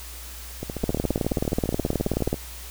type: two click trains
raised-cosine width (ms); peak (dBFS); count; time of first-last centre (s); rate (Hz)
2; -16 / -9; 26 / 29; 0.63-2.342 / 0.84-2.329; 14.6 / 18.8
effects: added 60 Hz sine -39 dBFS peak until 2.7 s + white hiss -41 dBFS RMS until 2.7 s